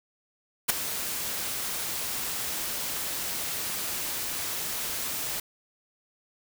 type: noise with ADSR envelope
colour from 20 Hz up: white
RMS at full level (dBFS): -20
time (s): 0.68-5.4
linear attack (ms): 18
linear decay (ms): 11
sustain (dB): -12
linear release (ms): 4
effects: none